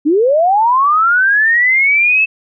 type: linear sweep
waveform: sine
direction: up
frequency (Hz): 277.2 to 2637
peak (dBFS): -8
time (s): 0.05-2.26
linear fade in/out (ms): 20
effects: none